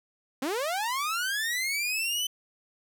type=linear sweep; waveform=sawtooth; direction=up; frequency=246.9 to 3053 Hz; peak=-24 dBFS; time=0.42-2.27 s; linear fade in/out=5 ms; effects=none